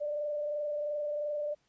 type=tone with frequency modulation; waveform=sine; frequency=592 Hz; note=D5; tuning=14 cents sharp; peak=-31 dBFS; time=0-1.55 s; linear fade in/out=20 ms; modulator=22.9 Hz; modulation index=0.49; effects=pink hiss -73 dBFS RMS until 1.68 s + resampled to 16000 Hz

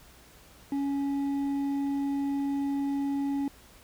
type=tone with hard clipping; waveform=triangle; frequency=279.2 Hz; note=C#4; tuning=13 cents sharp; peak=-28 dBFS; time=0.72-3.48 s; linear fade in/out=2 ms; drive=8 dB; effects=added 60 Hz sine -61 dBFS peak until 3.83 s + pink hiss -55 dBFS RMS until 3.83 s

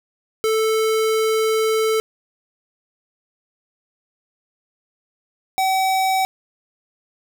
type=tone pair in turn; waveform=square; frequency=440 / 761.8 Hz; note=A4 / G5; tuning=0 / -50 cents; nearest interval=minor seventh; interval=950 cents; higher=second; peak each=-17 dBFS; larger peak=neither; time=0.44-2 / 5.58-6.25 s; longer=first; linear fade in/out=0 ms; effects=none

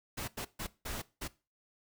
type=noise bursts at uneven times; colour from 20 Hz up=pink; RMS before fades=-39 dBFS; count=5; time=0.17-0.28 / 0.37-0.45 / 0.59-0.67 / 0.85-1.02 / 1.21-1.28 s; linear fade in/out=10 ms; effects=noise-tail reverb RT60 0.3 s tail -19 dB re dry

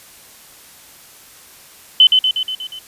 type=tone with echo; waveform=sine; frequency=3040 Hz; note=F#7; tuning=46 cents sharp; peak=-4 dBFS; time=2-2.07 s; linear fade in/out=2 ms; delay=120 ms; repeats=6; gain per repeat=-4 dB; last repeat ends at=2.79 s; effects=white hiss -43 dBFS RMS until 2.87 s + resampled to 32000 Hz

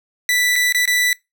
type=tone with dropouts; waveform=sawtooth; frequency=1975.5 Hz; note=B6; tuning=in tune; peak=-11 dBFS; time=0.29-1.13 s; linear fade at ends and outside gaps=1 ms; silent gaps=0.557-0.561 / 0.724-0.747 / 0.855-0.876 s; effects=noise-tail reverb RT60 0.2 s tail -23 dB re dry

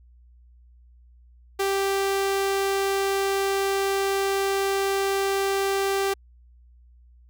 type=tone; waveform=sawtooth; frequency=392 Hz; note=G4; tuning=in tune; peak=-18 dBFS; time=1.59-6.14 s; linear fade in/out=10 ms; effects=added 60 Hz sine -50 dBFS peak until 7.29 s

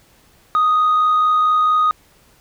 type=tone with amplitude modulation; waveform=sine; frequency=1244.5 Hz; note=D#6; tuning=in tune; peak=-9 dBFS; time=0.55-1.91 s; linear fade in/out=0 ms; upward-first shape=sine; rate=64.4 Hz; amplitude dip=25%; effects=tanh soft clip ceiling -10 dBFS + pink hiss -53 dBFS RMS until 2.4 s

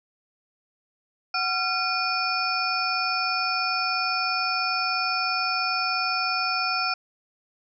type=tone cluster; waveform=sine; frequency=744 / 1373 / 2443 / 4558 / 5270 Hz; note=F#5 / F6 / D#7 / C#8 / E8; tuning=+9 / -30 / -32 / +47 / -1 cents; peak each=-31 / -27 / -29 / -33 / -29 dBFS; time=1.34-6.94 s; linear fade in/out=5 ms; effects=none

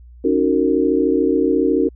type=chord; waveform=sine; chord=D# minor seventh; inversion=third; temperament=equal with one note detuned; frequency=277.2 / 311.1 / 370 / 457.1 Hz; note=C#4 / D#4 / F#4 / A#4; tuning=0 / 0 / 0 / -34 cents; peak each=-19 dBFS; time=0.24-1.89 s; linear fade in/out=10 ms; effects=added 60 Hz sine -39 dBFS peak until 1.95 s

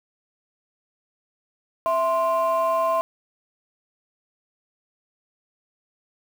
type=tone pair together; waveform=sine; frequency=659.3 / 1046.5 Hz; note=E5 / C6; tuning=0 / 0 cents; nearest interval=minor sixth; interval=800 cents; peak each=-20 dBFS; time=1.86-3.01 s; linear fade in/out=0 ms; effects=tanh soft clip ceiling -15 dBFS + 7-bit

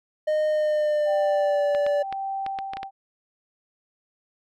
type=tone with pitch glide; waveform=triangle; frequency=614 to 580.2 Hz; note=D#5 to D5; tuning=-23 to -21 cents; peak=-18 dBFS; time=0.27-2.03 s; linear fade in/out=10 ms; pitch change=-98 cents; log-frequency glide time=0.48-1.62 s
type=tone with tremolo; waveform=sine; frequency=780 Hz; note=G5; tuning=9 cents flat; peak=-26 dBFS; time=1.05-2.91 s; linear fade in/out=50 ms; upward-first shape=sine; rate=0.96 Hz; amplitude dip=55%
type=clicks; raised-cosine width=0.3 ms; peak=-18 dBFS; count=8; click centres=1.749 / 1.865 / 2.126 / 2.464 / 2.588 / 2.735 / 2.77 / 2.831 s
effects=none

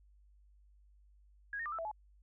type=tone with pitch steps; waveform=sine; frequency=1651 / 1841 / 1194 / 1319 / 660 / 854 Hz; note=G#6 / A#6 / D6 / E6 / E5 / G#5; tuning=-11 / -22 / +28 / +1 / +2 / +48 cents; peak=-37 dBFS; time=1.53-1.914 s; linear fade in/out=2 ms; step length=64 ms; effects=added 50 Hz sine -61 dBFS peak until 2.22 s

